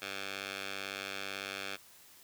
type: tone with band-pass filter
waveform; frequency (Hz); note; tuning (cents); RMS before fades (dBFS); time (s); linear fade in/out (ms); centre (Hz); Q
10% pulse; 98; G2; 0; -41; 0.01-1.77; 20; 2900; 1.1
effects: white hiss -58 dBFS RMS until 2.23 s